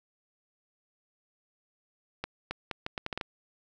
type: accelerating click train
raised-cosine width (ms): 0.3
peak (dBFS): -17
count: 9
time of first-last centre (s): 2.24-3.212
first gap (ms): 270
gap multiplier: 0.75
effects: none